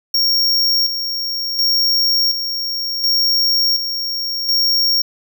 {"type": "tone with tremolo", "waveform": "square", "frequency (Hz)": 5540, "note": "F8", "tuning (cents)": -15, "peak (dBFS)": -13, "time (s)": [0.14, 5.02], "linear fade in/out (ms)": 5, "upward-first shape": "square", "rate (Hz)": 0.69, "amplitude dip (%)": 55, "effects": []}